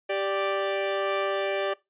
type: tone pair together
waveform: sawtooth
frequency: 392 / 587.3 Hz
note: G4 / D5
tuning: 0 / 0 cents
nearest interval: perfect fifth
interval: 700 cents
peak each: -25 / -23 dBFS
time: 0.09-1.74 s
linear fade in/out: 10 ms
effects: noise-tail reverb RT60 0.2 s tail -21 dB re dry + resampled to 8000 Hz